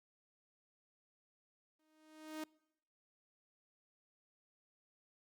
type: tone with exponential growth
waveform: sawtooth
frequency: 311.1 Hz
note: D#4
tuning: in tune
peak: -36 dBFS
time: 1.79-2.44 s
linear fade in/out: 5 ms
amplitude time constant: 140 ms
effects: noise-tail reverb RT60 0.9 s tail -26 dB re dry + Opus 48 kbps